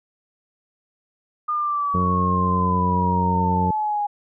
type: exponential sweep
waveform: sine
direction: down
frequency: 1220 to 820 Hz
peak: -20 dBFS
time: 1.48-4.07 s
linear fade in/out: 10 ms
type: harmonic tone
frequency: 90.7 Hz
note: F#2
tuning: 34 cents flat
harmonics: 1 / 2 / 3 / 4 / 5 / 6 / 7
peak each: -24 / -22 / -34 / -35 / -30 / -38 / -45 dBFS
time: 1.94-3.71 s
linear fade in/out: 5 ms
effects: none